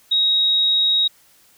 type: tone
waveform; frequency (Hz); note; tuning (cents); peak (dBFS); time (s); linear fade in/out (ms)
sine; 3789; A#7; +27; -14; 0.11-1.08; 10
effects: white hiss -54 dBFS RMS until 1.57 s